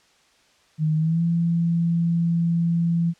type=tone with pitch glide; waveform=sine; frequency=155.56 to 168.66 Hz; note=D#3 to E3; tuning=0 to +40 cents; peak=-18 dBFS; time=0.78-3.14 s; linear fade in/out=50 ms; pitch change=+140 cents; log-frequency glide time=0.96-1.22 s; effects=white hiss -59 dBFS RMS until 3.19 s + low-pass 6000 Hz 12 dB/octave